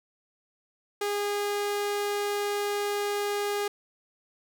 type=tone; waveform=sawtooth; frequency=409.4 Hz; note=G#4; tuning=25 cents flat; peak=-23 dBFS; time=1.01-3.68 s; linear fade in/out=5 ms; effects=none